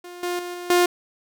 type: tone with level steps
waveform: sawtooth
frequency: 353.8 Hz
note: F4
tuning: 23 cents sharp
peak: -33 / -20 / -26 / -28 / -11 dBFS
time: 0.04-0.86 s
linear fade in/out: 5 ms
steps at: 0.23 / 0.39 / 0.54 / 0.7 s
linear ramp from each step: 2 ms
effects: none